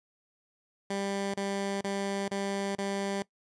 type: tone bursts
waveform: 15% pulse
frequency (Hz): 197.9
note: G3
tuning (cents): +17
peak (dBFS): -24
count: 5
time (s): 0.9-3.224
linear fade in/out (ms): 5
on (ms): 440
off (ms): 31
effects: noise-tail reverb RT60 0.1 s tail -21 dB re dry + resampled to 22050 Hz